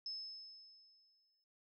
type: tone with exponential decay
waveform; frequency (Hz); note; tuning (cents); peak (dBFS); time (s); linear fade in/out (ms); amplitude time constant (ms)
sine; 5220; E8; -18; -40; 0.06-1.44; 2; 300
effects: none